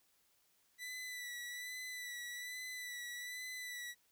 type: tone with vibrato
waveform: sawtooth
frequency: 1975.5 Hz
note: B6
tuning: in tune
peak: -40 dBFS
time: 0.78-3.95 s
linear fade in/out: 50 ms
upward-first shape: sine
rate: 1.2 Hz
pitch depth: 33 cents each way
effects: white hiss -74 dBFS RMS until 4.11 s